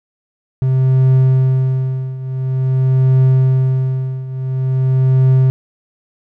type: tone with tremolo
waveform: triangle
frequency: 130.81 Hz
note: C3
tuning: in tune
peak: -5 dBFS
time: 0.62-5.5 s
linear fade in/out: 0 ms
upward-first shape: triangle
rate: 0.48 Hz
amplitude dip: 85%
effects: none